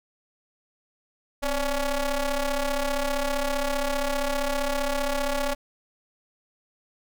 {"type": "ring-modulated tone", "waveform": "sawtooth", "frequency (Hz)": 279.4, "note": "C#4", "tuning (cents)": 14, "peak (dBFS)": -17, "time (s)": [1.42, 5.55], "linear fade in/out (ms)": 20, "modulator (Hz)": 297, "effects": []}